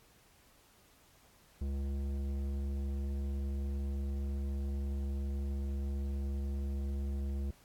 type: tone with tanh clipping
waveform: sine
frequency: 69.3 Hz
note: C#2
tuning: in tune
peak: -35 dBFS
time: 1.61-7.51 s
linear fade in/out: 5 ms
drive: 13 dB
effects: pink hiss -64 dBFS RMS until 7.64 s + AAC 64 kbps